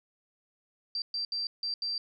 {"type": "tone bursts at uneven times", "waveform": "sine", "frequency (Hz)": 4699, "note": "D8", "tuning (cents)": 0, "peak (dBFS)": -30, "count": 5, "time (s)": [[0.95, 1.02], [1.14, 1.25], [1.32, 1.47], [1.63, 1.74], [1.82, 1.98]], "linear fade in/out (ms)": 2, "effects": []}